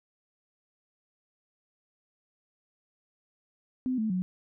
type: tone with pitch steps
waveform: sine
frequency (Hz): 255.8 / 218.8 / 183.4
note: C4 / A3 / F#3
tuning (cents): -39 / -9 / -15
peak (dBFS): -26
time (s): 3.86-4.22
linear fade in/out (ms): 0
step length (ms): 120
effects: none